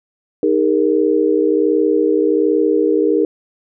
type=chord; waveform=sine; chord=D# suspended fourth; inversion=none; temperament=equal with one note detuned; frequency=311.1 / 404.9 / 466.2 Hz; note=D#4 / G#4 / A#4; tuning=0 / -44 / 0 cents; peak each=-16 dBFS; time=0.43-3.25 s; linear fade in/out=2 ms; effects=none